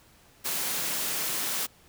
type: high-pass noise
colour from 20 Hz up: white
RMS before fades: -30 dBFS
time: 0.44-1.67 s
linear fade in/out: 20 ms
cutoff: 130 Hz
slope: 96 dB/octave
effects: pink hiss -58 dBFS RMS until 1.88 s